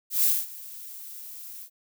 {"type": "noise with ADSR envelope", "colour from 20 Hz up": "violet", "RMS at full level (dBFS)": -20, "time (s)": [0.1, 1.7], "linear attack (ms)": 140, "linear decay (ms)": 220, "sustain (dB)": -21, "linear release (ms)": 75, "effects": []}